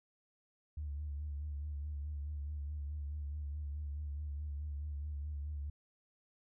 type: tone with vibrato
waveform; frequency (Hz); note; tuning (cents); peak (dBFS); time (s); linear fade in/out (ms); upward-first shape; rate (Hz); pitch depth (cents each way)
sine; 73.42; D2; 0; -37; 0.77-5.7; 5; sine; 4.7; 56
effects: tanh soft clip ceiling -33 dBFS